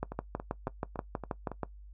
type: two click trains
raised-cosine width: 1 ms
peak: -24 / -18 dBFS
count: 6 / 11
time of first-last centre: 0.12-1.517 / 0.03-1.633 s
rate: 3.58 / 6.24 Hz
effects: noise-tail reverb RT60 0.1 s tail -19 dB re dry + added 50 Hz sine -47 dBFS peak until 1.93 s